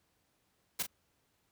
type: noise with echo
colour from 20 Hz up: white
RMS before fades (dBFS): -33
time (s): 0.79-0.83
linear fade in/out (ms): 10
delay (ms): 38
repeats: 1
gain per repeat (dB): -9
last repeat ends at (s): 0.868
effects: pink hiss -75 dBFS RMS until 1.51 s + high-pass 60 Hz 12 dB/octave